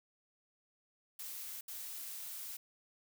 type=noise bursts at uneven times; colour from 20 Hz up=blue; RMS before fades=-45 dBFS; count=2; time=1.19-1.61 / 1.68-2.57 s; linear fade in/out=5 ms; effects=none